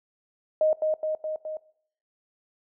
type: tone with echo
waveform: sine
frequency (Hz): 622.3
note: D#5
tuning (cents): 0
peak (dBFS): -18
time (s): 0.61-0.73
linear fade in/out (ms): 2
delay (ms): 210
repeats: 4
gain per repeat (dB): -3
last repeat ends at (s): 1.57
effects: noise-tail reverb RT60 0.6 s tail -20 dB re dry